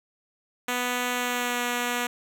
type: tone with pitch glide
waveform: 5% pulse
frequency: 246.9 to 243.2 Hz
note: B3 to B3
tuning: 0 to -26 cents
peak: -14 dBFS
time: 0.68-2.07 s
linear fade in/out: 5 ms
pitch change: -26 cents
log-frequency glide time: 1.12-1.63 s
effects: none